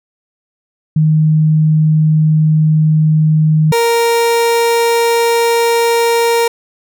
sine / 30% pulse tone pair in turn, 155.56 / 466.2 Hz, D#3 / A#4, 0 / 0 cents, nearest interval octave + perfect fifth, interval 1900 cents, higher second, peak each -7 dBFS, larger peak neither, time 0.96-3.72 / 3.72-6.48 s, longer neither, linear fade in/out 5 ms, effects none

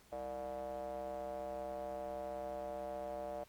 square tone with band-pass filter, 65.4 Hz, C2, in tune, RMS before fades -43 dBFS, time 0.12-3.44 s, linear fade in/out 5 ms, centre 640 Hz, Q 9.1, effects pink hiss -65 dBFS RMS until 3.48 s + Opus 48 kbps

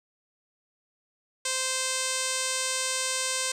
5% pulse tone with low-pass filter, 520 Hz, C5, 11 cents flat, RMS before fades -29 dBFS, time 1.45-3.52 s, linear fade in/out 5 ms, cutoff 8800 Hz, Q 6.5, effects none

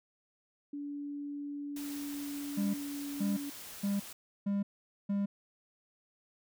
sine tone with pitch glide, 287.7 to 284.4 Hz, D4 to C#4, -36 to +45 cents, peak -37 dBFS, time 0.73-3.5 s, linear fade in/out 5 ms, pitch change -19 cents, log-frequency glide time 1.75-3.25 s
white noise, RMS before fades -47 dBFS, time 1.76-4.13 s, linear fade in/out 5 ms
triangle tone bursts, 200.5 Hz, G3, 39 cents sharp, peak -27 dBFS, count 5, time 2.57-5.26 s, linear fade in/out 10 ms, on 170 ms, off 460 ms
effects none

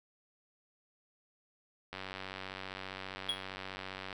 click train, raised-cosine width 0.3 ms, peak -25 dBFS, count 210, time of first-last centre 1.93-4.128 s, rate 95.1 Hz
triangle tone with exponential decay, 3322 Hz, G#7, in tune, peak -26 dBFS, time 3.29-3.44 s, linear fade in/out 2 ms, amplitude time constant 32 ms
effects none

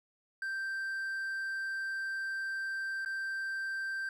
triangle tone with dropouts, 1568 Hz, G6, in tune, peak -32 dBFS, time 0.42-4.09 s, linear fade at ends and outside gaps 2 ms, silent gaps 3.049-3.059 s, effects none

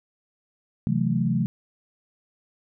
sine chord, F# half-diminished seventh, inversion second, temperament equal, 130.81 / 164.81 / 185 / 220 Hz, C3 / E3 / F#3 / A3, 0 / 0 / 0 / 0 cents, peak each -26 dBFS, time 0.87-1.46 s, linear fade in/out 0 ms, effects none

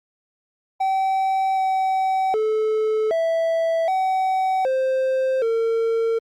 triangle tone with pitch steps, 768 / 762 / 434.4 / 658 / 757 / 524 / 455 Hz, G5 / G5 / A4 / E5 / F#5 / C5 / A#4, -36 / -49 / -22 / -3 / +39 / +2 / -42 cents, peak -16 dBFS, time 0.8-6.19 s, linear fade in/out 10 ms, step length 770 ms, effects Opus 48 kbps

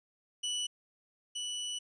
sawtooth tone pair in turn, 2960 / 2960 Hz, F#7 / F#7, 0 / 0 cents, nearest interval unison, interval 0 cents, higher neither, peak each -29 / -32 dBFS, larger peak first, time 0.43-0.67 / 1.35-1.79 s, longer second, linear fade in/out 10 ms, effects resampled to 22050 Hz

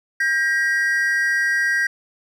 triangle tone pair together, 1600.2 / 1903 Hz, G6 / A#6, +35 / +35 cents, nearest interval minor third, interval 300 cents, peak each -18 dBFS, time 0.2-1.87 s, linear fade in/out 5 ms, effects none

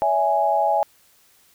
sine chord, C# minor, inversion none, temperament equal with one note detuned, 567.3 / 659.3 / 830.6 Hz, C#5 / E5 / G#5, +40 / 0 / 0 cents, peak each -25 / -21 / -19 dBFS, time 0.02-0.83 s, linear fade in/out 0 ms, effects white hiss -57 dBFS RMS until 1.54 s

